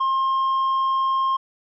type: tone with tanh clipping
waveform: sine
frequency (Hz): 1065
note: C6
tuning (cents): +30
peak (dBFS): -19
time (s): 0-1.37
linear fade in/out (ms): 10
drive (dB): 3
effects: none